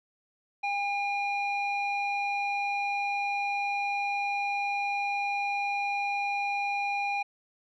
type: tone with low-pass filter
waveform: square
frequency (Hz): 807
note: G#5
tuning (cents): -50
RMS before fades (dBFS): -30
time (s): 0.63-7.23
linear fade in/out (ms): 10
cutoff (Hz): 2700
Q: 2.7
effects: none